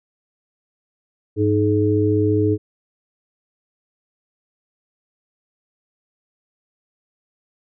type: tone cluster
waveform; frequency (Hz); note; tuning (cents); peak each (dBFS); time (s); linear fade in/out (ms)
sine; 102 / 310.4 / 425; G#2 / D#4 / G#4; -31 / -4 / +40; -19; 1.36-2.58; 50
effects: none